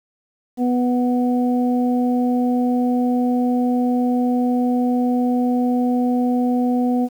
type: harmonic tone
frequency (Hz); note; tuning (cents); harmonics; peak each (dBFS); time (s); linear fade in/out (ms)
246.9; B3; 0; 1 / 2 / 3; -16 / -26 / -26; 0.57-7.09; 50
effects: 8-bit